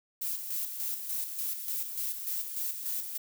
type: noise with tremolo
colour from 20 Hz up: violet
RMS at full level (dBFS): -33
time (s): 0.21-3.18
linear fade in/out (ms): 10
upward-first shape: square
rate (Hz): 3.4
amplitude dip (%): 50
effects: none